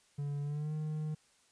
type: tone with pitch glide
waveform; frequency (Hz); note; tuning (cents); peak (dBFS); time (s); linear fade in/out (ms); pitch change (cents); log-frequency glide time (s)
triangle; 143.6 to 153.91; D3 to D#3; -39 to -18; -32; 0.18-1.15; 10; +121; 0.42-0.73
effects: white hiss -68 dBFS RMS until 1.51 s + resampled to 22050 Hz